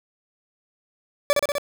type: tone with echo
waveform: 40% pulse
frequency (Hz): 577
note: D5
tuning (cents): -31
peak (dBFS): -14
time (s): 1.3-1.33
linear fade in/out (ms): 0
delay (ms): 63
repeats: 4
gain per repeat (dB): -2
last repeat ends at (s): 1.582
effects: none